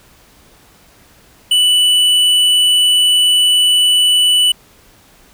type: tone with hard clipping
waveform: sine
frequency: 2971 Hz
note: F#7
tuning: 6 cents sharp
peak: -10 dBFS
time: 1.51-4.52 s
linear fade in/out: 5 ms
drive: 8 dB
effects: pink hiss -47 dBFS RMS until 5.33 s